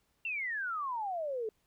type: exponential sweep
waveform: sine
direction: down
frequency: 2755 to 421.2 Hz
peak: -33 dBFS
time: 0.25-1.49 s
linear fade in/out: 2 ms
effects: pink hiss -75 dBFS RMS until 1.66 s